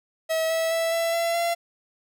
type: tone with pitch steps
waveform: 45% pulse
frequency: 644 / 651.5 / 659.1 / 666.7 / 674.5 / 682.3 Hz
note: E5 / E5 / E5 / E5 / E5 / F5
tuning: -41 / -20 / 0 / +19 / +40 / -41 cents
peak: -22 dBFS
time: 0.29-1.55 s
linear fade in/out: 20 ms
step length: 210 ms
effects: none